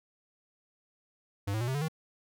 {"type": "tone with pitch steps", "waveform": "square", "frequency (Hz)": [99.8, 109.46, 120.06, 131.69, 144.44, 158.42], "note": ["G2", "A2", "B2", "C3", "D3", "D#3"], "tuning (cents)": [32, -9, -48, 12, -28, 32], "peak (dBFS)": -30, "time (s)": [1.47, 1.884], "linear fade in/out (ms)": 10, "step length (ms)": 69, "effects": []}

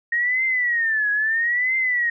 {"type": "tone with vibrato", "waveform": "sine", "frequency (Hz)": 1864.7, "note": "A#6", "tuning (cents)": 0, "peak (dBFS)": -18, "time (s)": [0.12, 2.1], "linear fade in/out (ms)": 5, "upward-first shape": "triangle", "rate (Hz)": 0.76, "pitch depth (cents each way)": 200, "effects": []}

